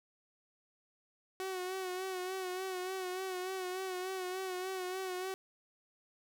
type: tone with vibrato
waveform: sawtooth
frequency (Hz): 371.8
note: F#4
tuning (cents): +8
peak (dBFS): -33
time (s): 1.4-5.34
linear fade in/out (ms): 0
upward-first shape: sine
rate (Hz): 3.4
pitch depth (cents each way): 44
effects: none